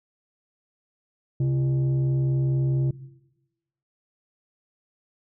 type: tone pair together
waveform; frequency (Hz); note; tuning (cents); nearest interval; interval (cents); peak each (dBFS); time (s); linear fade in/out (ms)
sine; 134.02 / 337.7; C3 / E4; +42 / +42; octave + major third; 1600; -18 / -29; 1.4-2.91; 5
effects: noise-tail reverb RT60 1.0 s tail -18 dB re dry + tanh soft clip ceiling -18 dBFS